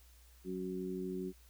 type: harmonic tone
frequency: 92.5 Hz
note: F#2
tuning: in tune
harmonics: 2 / 3 / 4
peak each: -41 / -44 / -40 dBFS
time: 0.44-1.33 s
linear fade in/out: 50 ms
effects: added 60 Hz sine -59 dBFS peak until 1.49 s + white hiss -66 dBFS RMS until 1.49 s